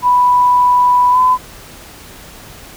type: tone with pitch glide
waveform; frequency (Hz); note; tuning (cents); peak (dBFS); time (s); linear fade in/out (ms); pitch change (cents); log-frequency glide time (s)
sine; 987.8 to 1012.1; B5 to B5; 0 to +42; -7; 0.02-1.38; 50; +42; 1.11-1.18
effects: pink hiss -36 dBFS RMS until 2.76 s